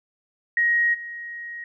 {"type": "tone with level steps", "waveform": "sine", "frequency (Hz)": 1885, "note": "A#6", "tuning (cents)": 19, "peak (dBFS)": [-17, -32], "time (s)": [0.57, 1.64], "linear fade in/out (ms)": 2, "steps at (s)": 0.93, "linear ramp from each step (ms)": 20, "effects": []}